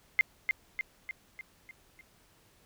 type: tone with echo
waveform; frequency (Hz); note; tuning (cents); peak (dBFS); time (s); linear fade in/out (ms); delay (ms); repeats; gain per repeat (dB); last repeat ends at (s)
sine; 2093; C7; 0; -19; 0.19-0.21; 0; 300; 6; -5; 2.01
effects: pink hiss -64 dBFS RMS until 2.65 s